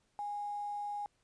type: tone with quantisation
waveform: sine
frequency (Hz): 823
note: G#5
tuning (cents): -16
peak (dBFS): -36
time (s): 0.19-1.06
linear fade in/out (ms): 0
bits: 10
effects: pink hiss -75 dBFS RMS until 1.23 s + resampled to 22050 Hz